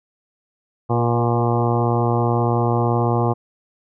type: harmonic tone with a mistuned harmonic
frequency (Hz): 118.3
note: A#2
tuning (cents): +26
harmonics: 1 / 2 / 3 / 4 / 5 / 6 / 7 / 8 / 9 / 10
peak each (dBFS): -19 / -25 / -24 / -25 / -31 / -26 / -26 / -33 / -28 / -34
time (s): 0.89-3.34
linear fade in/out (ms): 20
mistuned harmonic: 4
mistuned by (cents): +18
effects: none